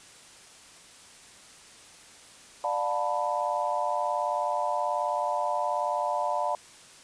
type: chord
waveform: sine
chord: B half-diminished seventh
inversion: first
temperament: just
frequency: 592.7 / 711.2 / 889 / 987.8 Hz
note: D5 / F5 / A5 / B5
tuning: +16 / +31 / +18 / 0 cents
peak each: -31 dBFS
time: 2.64-6.55 s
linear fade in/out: 2 ms
effects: white hiss -51 dBFS RMS until 7.03 s + resampled to 22050 Hz